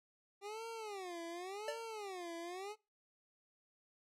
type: tone with vibrato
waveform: 25% pulse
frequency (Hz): 392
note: G4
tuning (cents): 0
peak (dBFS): -40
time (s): 0.41-2.76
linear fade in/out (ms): 50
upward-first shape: sine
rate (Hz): 0.9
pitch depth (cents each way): 270
type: tone with exponential decay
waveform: square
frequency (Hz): 586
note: D5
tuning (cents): -4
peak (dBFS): -36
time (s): 1.68-1.86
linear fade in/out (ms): 2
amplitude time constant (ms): 39
effects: noise-tail reverb RT60 0.3 s tail -25 dB re dry + low-pass 10000 Hz 12 dB/octave